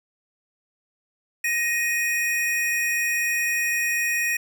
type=tone pair together; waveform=square; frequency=1876 / 2483 Hz; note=A#6 / D#7; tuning=+11 / -4 cents; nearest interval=perfect fourth; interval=485 cents; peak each=-25 dBFS; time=1.44-4.37 s; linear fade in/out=5 ms; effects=none